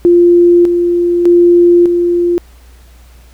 sine tone with tremolo, 348 Hz, F4, 6 cents flat, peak -3 dBFS, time 0.05-2.38 s, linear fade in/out 0 ms, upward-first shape square, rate 0.83 Hz, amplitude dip 45%, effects added 60 Hz sine -37 dBFS peak until 3.33 s + pink hiss -47 dBFS RMS until 3.33 s

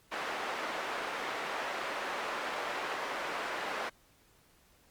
white band-pass noise, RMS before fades -37 dBFS, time 0.11-3.9 s, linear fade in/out 20 ms, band 400 to 1600 Hz, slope 12 dB/octave, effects pink hiss -65 dBFS RMS until 4.9 s + Opus 48 kbps

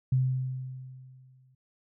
sine tone with exponential decay, 129.5 Hz, C3, 17 cents flat, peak -20 dBFS, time 0.12-1.55 s, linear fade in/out 5 ms, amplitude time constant 310 ms, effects none

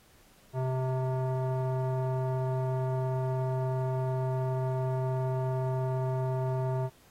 square tone with low-pass filter, 129.8 Hz, C3, 13 cents flat, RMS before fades -30 dBFS, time 0.53-6.9 s, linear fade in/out 50 ms, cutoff 800 Hz, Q 2.6, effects pink hiss -61 dBFS RMS until 7.1 s + AAC 48 kbps

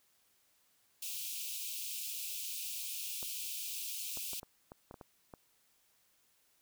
white high-pass noise, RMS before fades -41 dBFS, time 1.02-4.4 s, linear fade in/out 5 ms, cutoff 2400 Hz, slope 96 dB/octave
clicks, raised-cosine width 1 ms, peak -34 dBFS, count 9, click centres 3.229 / 4.173 / 4.333 / 4.431 / 4.719 / 4.911 / 4.942 / 5.012 / 5.338 s
effects white hiss -72 dBFS RMS until 6.61 s

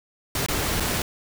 pink noise with dropouts, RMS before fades -25 dBFS, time 0.35-1.02 s, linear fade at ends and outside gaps 2 ms, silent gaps 0.463-0.485 / 0.8-0.804 s, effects none

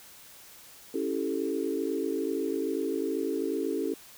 sine chord, A dominant seventh, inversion first, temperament equal, 277.2 / 329.6 / 392 / 440 Hz, C#4 / E4 / G4 / A4, 0 / 0 / 0 / 0 cents, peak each -33 dBFS, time 0.94-3.94 s, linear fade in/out 5 ms, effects white hiss -51 dBFS RMS until 4.17 s

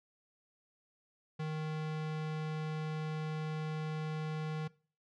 square tone, 155.56 Hz, D#3, in tune, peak -36 dBFS, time 1.39-4.68 s, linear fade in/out 10 ms, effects noise-tail reverb RT60 0.4 s tail -21 dB re dry + low-pass 4000 Hz 12 dB/octave

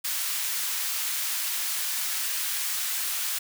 white high-pass noise, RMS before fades -29 dBFS, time 0.04-3.39 s, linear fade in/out 10 ms, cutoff 1300 Hz, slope 12 dB/octave, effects none

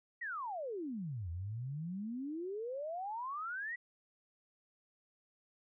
sine exponential two-way sweep, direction down then up, 1975.5 to 81.4 to 1975.5 Hz, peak -38 dBFS, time 0.21-3.76 s, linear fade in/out 10 ms, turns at 1.3 s, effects none

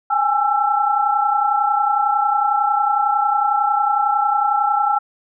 sine tone cluster, 808 / 839 / 1337 Hz, G#5 / G#5 / E6, -48 / +17 / +24 cents, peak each -19 dBFS, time 0.1-4.99 s, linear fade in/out 10 ms, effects none

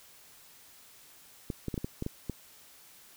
clicks, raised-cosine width 3 ms, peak -20 dBFS, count 8, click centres 1.502 / 1.683 / 1.742 / 1.778 / 1.845 / 2.024 / 2.064 / 2.297 s, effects white hiss -56 dBFS RMS until 3.16 s

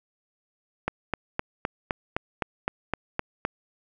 click train, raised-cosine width 0.5 ms, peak -10 dBFS, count 11, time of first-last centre 0.88-3.451 s, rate 3.89 Hz, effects none

